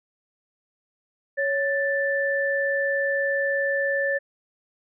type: tone pair together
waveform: sine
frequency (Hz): 555.3 / 1763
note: C#5 / A6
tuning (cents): +3 / +3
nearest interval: octave + minor sixth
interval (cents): 2000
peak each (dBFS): -24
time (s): 1.37-4.19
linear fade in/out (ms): 20
effects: none